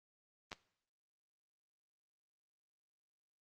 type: clicks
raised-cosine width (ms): 0.2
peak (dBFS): -26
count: 2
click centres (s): 0.518 / 0.529
effects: noise-tail reverb RT60 0.6 s tail -18 dB re dry + Opus 24 kbps